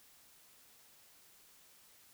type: silence
effects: white hiss -63 dBFS RMS until 2.13 s